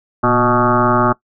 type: tone with frequency modulation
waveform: sine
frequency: 740 Hz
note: F#5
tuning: in tune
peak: -10 dBFS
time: 0.23-1.13 s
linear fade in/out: 10 ms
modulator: 125 Hz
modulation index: 5
effects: noise-tail reverb RT60 0.1 s tail -20 dB re dry